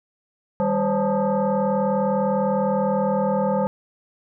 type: tone with frequency modulation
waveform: sine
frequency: 159.1 Hz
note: D#3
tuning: 39 cents sharp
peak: -18 dBFS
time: 0.6-3.67 s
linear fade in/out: 0 ms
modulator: 358 Hz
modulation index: 2.1
effects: none